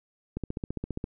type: click train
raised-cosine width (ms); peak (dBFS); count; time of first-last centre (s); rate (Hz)
3; -19; 11; 0.37-1.041; 14.9
effects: none